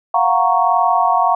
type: chord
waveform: sine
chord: Gb major seventh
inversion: third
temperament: equal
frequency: 698.5 / 740 / 932.3 / 1108.7 Hz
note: F5 / Gb5 / Bb5 / Db6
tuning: 0 / 0 / 0 / 0 cents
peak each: -17 dBFS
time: 0.14-1.35 s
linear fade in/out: 5 ms
effects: none